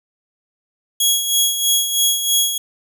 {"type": "tone with tremolo", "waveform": "15% pulse", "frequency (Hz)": 3320, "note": "G#7", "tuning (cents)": -1, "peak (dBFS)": -5, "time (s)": [1, 2.58], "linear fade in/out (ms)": 5, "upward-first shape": "sine", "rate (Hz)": 3.1, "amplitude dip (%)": 60, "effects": []}